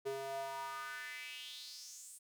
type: tone with high-pass filter sweep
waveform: square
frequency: 135.8 Hz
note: C#3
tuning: 35 cents flat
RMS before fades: -45 dBFS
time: 0.05-2.19 s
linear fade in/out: 20 ms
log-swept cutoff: 420 to 9100 Hz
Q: 4.5
effects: none